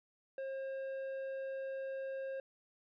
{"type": "tone with tanh clipping", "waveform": "sine", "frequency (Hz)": 536, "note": "C5", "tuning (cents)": 42, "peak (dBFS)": -40, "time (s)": [0.38, 2.4], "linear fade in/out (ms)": 2, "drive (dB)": 8, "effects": []}